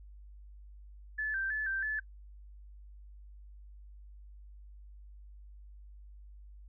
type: tone with vibrato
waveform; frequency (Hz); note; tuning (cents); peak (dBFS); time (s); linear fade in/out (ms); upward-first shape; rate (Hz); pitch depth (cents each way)
sine; 1647; G#6; -15; -31; 1.18-2; 10; square; 3.1; 86
effects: noise-tail reverb RT60 0.1 s tail -23 dB re dry + added 50 Hz sine -49 dBFS peak until 6.68 s